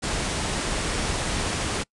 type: low-pass noise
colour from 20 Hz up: pink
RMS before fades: -27 dBFS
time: 0.02-1.84 s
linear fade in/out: 20 ms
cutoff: 10000 Hz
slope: 96 dB/octave
effects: noise-tail reverb RT60 0.1 s tail -25 dB re dry